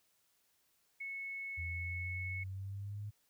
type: tone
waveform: sine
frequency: 2200 Hz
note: C#7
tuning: 14 cents flat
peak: -40 dBFS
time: 1-2.44 s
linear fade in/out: 10 ms
type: exponential sweep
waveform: sine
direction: up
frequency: 82.41 to 104.8 Hz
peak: -40 dBFS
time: 1.57-3.11 s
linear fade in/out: 20 ms
effects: white hiss -75 dBFS RMS until 3.29 s